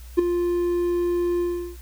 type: tone with ADSR envelope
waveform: triangle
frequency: 349.8 Hz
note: F4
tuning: 3 cents sharp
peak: -8 dBFS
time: 0.17-1.77 s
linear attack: 21 ms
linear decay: 8 ms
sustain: -10 dB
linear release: 370 ms
effects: added 60 Hz sine -38 dBFS peak until 1.81 s + white hiss -51 dBFS RMS until 1.81 s